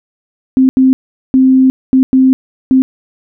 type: tone bursts at uneven times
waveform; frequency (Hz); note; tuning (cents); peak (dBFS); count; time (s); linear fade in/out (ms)
sine; 261.4; C4; -1; -4; 6; 0.57-0.69 / 0.77-0.93 / 1.34-1.7 / 1.93-2.03 / 2.13-2.33 / 2.71-2.82; 0
effects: none